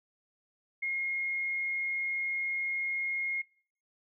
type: tone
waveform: sine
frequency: 2147 Hz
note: C7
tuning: 44 cents sharp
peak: -30 dBFS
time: 0.82-3.42 s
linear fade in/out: 10 ms
effects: noise-tail reverb RT60 0.5 s tail -22 dB re dry